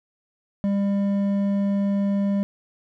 triangle tone with hard clipping, 199.6 Hz, G3, 32 cents sharp, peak -21 dBFS, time 0.64-2.43 s, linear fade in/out 0 ms, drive 10 dB, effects none

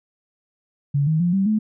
sine tone with pitch steps, 142 / 157.56 / 174.82 / 193.98 / 215.2 Hz, C#3 / D#3 / F3 / G3 / A3, +42 / +22 / +2 / -18 / -38 cents, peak -16 dBFS, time 0.94-1.59 s, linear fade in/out 10 ms, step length 130 ms, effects none

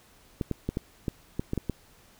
clicks, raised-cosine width 3 ms, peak -15 dBFS, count 9, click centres 0.412 / 0.513 / 0.69 / 0.771 / 1.082 / 1.395 / 1.534 / 1.577 / 1.697 s, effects pink hiss -58 dBFS RMS until 2.19 s

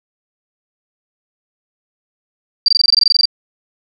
sine tone bursts, 4701 Hz, D8, 1 cent sharp, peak -7 dBFS, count 14, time 2.66-3.255 s, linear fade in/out 2 ms, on 23 ms, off 21 ms, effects none

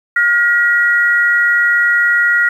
sine tone pair together, 1425 / 1912 Hz, F6 / A#6, +34 / +43 cents, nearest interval perfect fourth, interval 509 cents, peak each -12 dBFS, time 0.16-2.49 s, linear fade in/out 5 ms, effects 7-bit

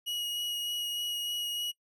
40% pulse tone with vibrato, 2899 Hz, F#7, 36 cents flat, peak -31 dBFS, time 0.06-1.72 s, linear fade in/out 20 ms, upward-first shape sine, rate 3.3 Hz, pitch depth 9 cents each way, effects noise-tail reverb RT60 0.1 s tail -22 dB re dry

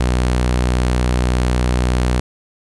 sawtooth tone, 61.74 Hz, B1, in tune, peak -10 dBFS, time 0-2.2 s, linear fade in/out 5 ms, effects resampled to 24000 Hz + 8-bit

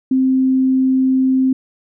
sine tone, 261.6 Hz, C4, in tune, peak -11 dBFS, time 0.11-1.53 s, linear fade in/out 5 ms, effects none

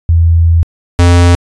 sine / square tone pair in turn, 83.4 / 87.31 Hz, E2 / F2, +21 / 0 cents, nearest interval minor second, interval 79 cents, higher second, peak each -4 dBFS, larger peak neither, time 0.09-0.63 / 0.99-1.35 s, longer first, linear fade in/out 0 ms, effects resampled to 22050 Hz

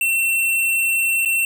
square tone with dropouts, 2705 Hz, E7, 44 cents sharp, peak -17 dBFS, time 0.01-1.45 s, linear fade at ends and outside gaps 2 ms, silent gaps 1.25-1.257 s, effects none

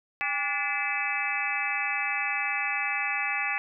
harmonic tone with a mistuned harmonic, 289.2 Hz, D4, 27 cents flat, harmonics 3 / 4 / 5 / 6 / 7 / 8 / 9, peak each -35 / -37 / -39 / -34 / -32 / -33 / -32 dBFS, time 0.21-3.58 s, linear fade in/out 0 ms, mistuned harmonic 3, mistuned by -120 cents, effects none

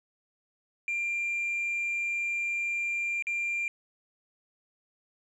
sine tone with dropouts, 2383 Hz, D7, 25 cents sharp, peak -26 dBFS, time 0.88-3.68 s, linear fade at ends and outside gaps 1 ms, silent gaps 3.224-3.269 s, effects tanh soft clip ceiling -26 dBFS

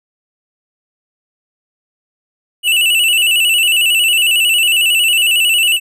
square tone with vibrato, 2794 Hz, F7, in tune, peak -10 dBFS, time 2.63-5.8 s, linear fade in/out 50 ms, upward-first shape square, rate 11 Hz, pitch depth 75 cents each way, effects none

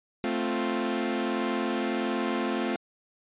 sawtooth chord, F major, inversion first, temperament equal, 220 / 261.6 / 349.2 Hz, A3 / C4 / F4, 0 / 0 / 0 cents, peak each -27 dBFS, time 0.24-2.76 s, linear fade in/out 0 ms, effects resampled to 8000 Hz

